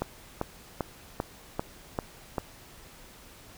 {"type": "click train", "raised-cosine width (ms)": 1, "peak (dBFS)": -14, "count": 7, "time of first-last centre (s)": [0.02, 2.382], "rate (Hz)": 2.54, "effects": ["pink hiss -51 dBFS RMS until 3.57 s"]}